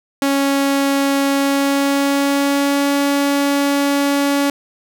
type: tone with pitch glide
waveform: sawtooth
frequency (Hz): 277.2 to 282.2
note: C#4 to C#4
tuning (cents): 0 to +31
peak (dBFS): -10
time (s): 0.22-4.5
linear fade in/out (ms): 2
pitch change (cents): +31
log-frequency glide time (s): 1.32-2.92
effects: none